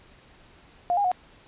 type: tone with pitch steps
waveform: sine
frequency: 707 / 812 / 728 Hz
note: F5 / G#5 / F#5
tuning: +21 / -39 / -28 cents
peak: -20 dBFS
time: 0.9-1.116 s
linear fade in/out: 0 ms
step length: 72 ms
effects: pink hiss -54 dBFS RMS until 1.47 s + resampled to 8000 Hz